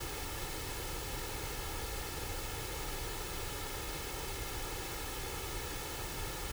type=noise with comb filter; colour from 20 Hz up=pink; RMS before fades=-40 dBFS; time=0-6.52 s; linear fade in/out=10 ms; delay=2.3 ms; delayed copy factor=+0.6; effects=none